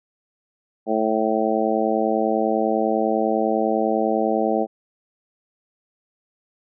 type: harmonic tone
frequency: 110 Hz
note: A2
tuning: in tune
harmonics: 2 / 3 / 4 / 5 / 6 / 7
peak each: -25 / -25 / -25 / -25 / -25 / -25 dBFS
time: 0.86-4.67 s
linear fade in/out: 50 ms
effects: none